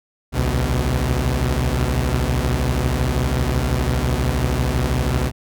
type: tone cluster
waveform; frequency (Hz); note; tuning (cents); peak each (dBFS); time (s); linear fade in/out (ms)
sawtooth; 60 / 72.6 / 125.7; B1 / D2 / B2; -49 / -19 / +31; -18; 0.32-5.32; 50
effects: none